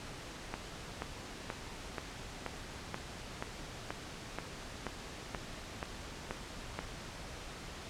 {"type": "click train", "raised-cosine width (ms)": 0.5, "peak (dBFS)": -21, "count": 14, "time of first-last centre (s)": [0.54, 6.79], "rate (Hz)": 2.08, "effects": ["pink hiss -46 dBFS RMS until 7.89 s", "low-pass 7000 Hz 12 dB/octave"]}